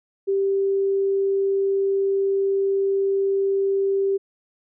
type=tone; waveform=sine; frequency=392 Hz; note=G4; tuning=in tune; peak=-18 dBFS; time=0.27-4.18 s; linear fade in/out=20 ms; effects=none